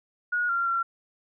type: tone with pitch steps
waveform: sine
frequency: 1448 / 1381 / 1366 Hz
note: F#6 / F6 / F6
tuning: -38 / -20 / -39 cents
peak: -23 dBFS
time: 0.32-0.83 s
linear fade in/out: 10 ms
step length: 170 ms
effects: none